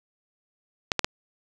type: clicks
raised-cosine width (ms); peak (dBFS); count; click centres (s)
0.2; -4; 3; 0.918 / 0.993 / 1.045
effects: none